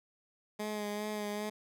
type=tone with vibrato; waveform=15% pulse; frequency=209.6 Hz; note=G#3; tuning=16 cents sharp; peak=-29 dBFS; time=0.59-1.5 s; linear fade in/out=10 ms; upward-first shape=sine; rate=2.5 Hz; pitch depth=26 cents each way; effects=none